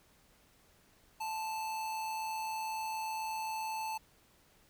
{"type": "tone with amplitude modulation", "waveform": "square", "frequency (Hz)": 878, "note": "A5", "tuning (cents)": -4, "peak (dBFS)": -35, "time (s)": [1.2, 3.98], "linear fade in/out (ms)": 10, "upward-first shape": "sine", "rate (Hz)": 167, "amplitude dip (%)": 30, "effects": ["pink hiss -66 dBFS RMS until 4.69 s"]}